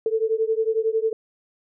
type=beating tone pair; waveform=sine; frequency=439.8 / 450.8 Hz; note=A4 / A4; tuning=-1 / +42 cents; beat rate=11 Hz; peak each=-22 / -23 dBFS; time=0.06-1.13 s; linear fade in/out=2 ms; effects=none